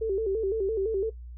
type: tone with vibrato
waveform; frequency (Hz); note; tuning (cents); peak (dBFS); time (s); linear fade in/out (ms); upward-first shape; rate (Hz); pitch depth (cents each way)
sine; 415.3; G#4; 0; -24; 0.01-1.1; 10; square; 5.9; 120
effects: noise-tail reverb RT60 0.1 s tail -17 dB re dry + added 60 Hz sine -39 dBFS peak until 1.37 s